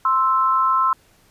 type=tone pair together; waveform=sine; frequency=1046.5 / 1318.5 Hz; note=C6 / E6; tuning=0 / 0 cents; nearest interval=major third; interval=400 cents; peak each=-17 / -18 dBFS; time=0.05-0.93 s; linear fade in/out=2 ms; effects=pink hiss -56 dBFS RMS until 1.3 s + resampled to 32000 Hz